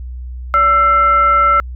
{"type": "tone with frequency modulation", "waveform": "sine", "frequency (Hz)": 1335, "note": "E6", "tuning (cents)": 22, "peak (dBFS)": -8, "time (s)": [0.54, 1.6], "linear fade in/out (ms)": 0, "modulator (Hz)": 761, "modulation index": 0.41, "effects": ["added 62 Hz sine -24 dBFS peak until 1.75 s"]}